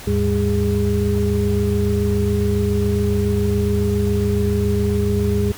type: tone cluster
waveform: sine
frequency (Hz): 77.4 / 104.6 / 201.5 / 410.4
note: D#2 / G#2 / G3 / G#4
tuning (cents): -9 / +13 / +48 / -21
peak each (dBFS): -21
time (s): 0.07-5.52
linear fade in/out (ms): 5
effects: pink hiss -36 dBFS RMS until 5.57 s